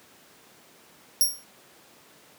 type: tone with exponential decay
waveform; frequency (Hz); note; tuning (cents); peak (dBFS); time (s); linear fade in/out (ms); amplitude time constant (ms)
10% pulse; 5588; F8; 0; -9; 1.21-1.44; 1; 48
effects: pink hiss -54 dBFS RMS until 2.38 s + high-pass 200 Hz 12 dB/octave